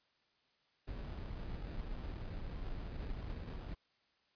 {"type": "noise with sample-and-hold", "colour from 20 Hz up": "brown", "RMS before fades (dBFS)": -43, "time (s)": [0.87, 3.75], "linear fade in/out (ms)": 10, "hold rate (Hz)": 2100, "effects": ["white hiss -75 dBFS RMS until 4.35 s", "resampled to 11025 Hz"]}